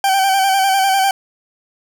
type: tone with vibrato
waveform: 40% pulse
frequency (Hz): 775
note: G5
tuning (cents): -20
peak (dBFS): -11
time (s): 0.04-1.11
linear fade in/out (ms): 2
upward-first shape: square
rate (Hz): 10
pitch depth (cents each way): 32
effects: none